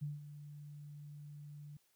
sine tone with ADSR envelope, 146.8 Hz, D3, in tune, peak -36 dBFS, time 0.01-1.77 s, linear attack 18 ms, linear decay 170 ms, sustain -12 dB, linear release 4 ms, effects white hiss -75 dBFS RMS until 1.95 s

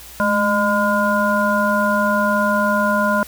harmonic tone with a mistuned harmonic, 203.6 Hz, G#3, 34 cents flat, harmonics 1 / 3 / 5 / 7, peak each -20 / -20 / -20 / -20 dBFS, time 0.2-3.23 s, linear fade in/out 0 ms, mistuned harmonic 1, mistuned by +67 cents, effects added 60 Hz sine -44 dBFS peak until 3.27 s + white hiss -39 dBFS RMS until 3.27 s

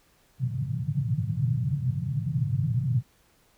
pink band-pass noise, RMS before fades -27 dBFS, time 0.38-3.03 s, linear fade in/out 50 ms, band 110 to 150 Hz, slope 48 dB/octave, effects pink hiss -63 dBFS RMS until 3.57 s

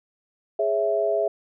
sine chord, C# minor, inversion second, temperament equal, 415.3 / 554.4 / 659.3 Hz, G#4 / C#5 / E5, 0 / 0 / 0 cents, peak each -25 / -28 / -22 dBFS, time 0.59-1.28 s, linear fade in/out 5 ms, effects none

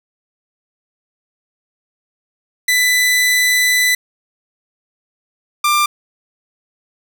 sawtooth tone pair in turn, 1994 / 1189.1 Hz, B6 / D6, +16 / +21 cents, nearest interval major sixth, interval 895 cents, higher first, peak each -8 dBFS, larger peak neither, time 2.68-3.95 / 5.64-5.86 s, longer first, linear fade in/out 5 ms, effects none

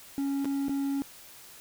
triangle tone with dropouts, 277.2 Hz, C#4, in tune, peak -25 dBFS, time 0.18-1.02 s, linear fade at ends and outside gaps 0 ms, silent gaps 0.446-0.455 / 0.683-0.694 s, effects white hiss -50 dBFS RMS until 1.6 s

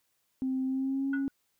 sine tone with pitch glide, 261.6 to 274 Hz, C4 to C#4, 0 to -20 cents, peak -27 dBFS, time 0.42-1.28 s, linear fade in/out 0 ms, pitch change +80 cents, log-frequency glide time 0.65-1.1 s
sine tone with exponential decay, 1466 Hz, F#6, 16 cents flat, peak -30 dBFS, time 1.13-1.31 s, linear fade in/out 5 ms, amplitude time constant 37 ms
effects tanh soft clip ceiling -22 dBFS + white hiss -75 dBFS RMS until 1.59 s

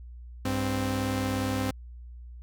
sawtooth tone pair together, 99.41 / 261.2 Hz, G2 / C4, +25 / -3 cents, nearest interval octave + perfect fourth, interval 1672 cents, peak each -26 / -25 dBFS, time 0.45-1.71 s, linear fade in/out 5 ms, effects added 60 Hz sine -41 dBFS peak until 2.42 s

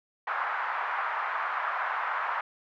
white band-pass noise, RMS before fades -31 dBFS, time 0.27-2.41 s, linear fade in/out 5 ms, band 840 to 1500 Hz, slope 24 dB/octave, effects none

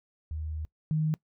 sine tone pair in turn, 77.78 / 155.56 Hz, D#2 / D#3, 0 / 0 cents, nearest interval octave, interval 1200 cents, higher second, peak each -32 / -24 dBFS, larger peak second, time 0.31-0.65 / 0.91-1.14 s, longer first, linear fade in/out 0 ms, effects noise-tail reverb RT60 0.1 s tail -22 dB re dry

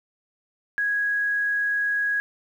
sine tone, 1658 Hz, G#6, 3 cents flat, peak -21 dBFS, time 0.78-2.2 s, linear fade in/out 0 ms, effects 9-bit

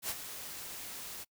white noise with ADSR envelope, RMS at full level -34 dBFS, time 0.02-1.25 s, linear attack 75 ms, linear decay 43 ms, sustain -10 dB, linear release 28 ms, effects noise-tail reverb RT60 0.1 s tail -25 dB re dry

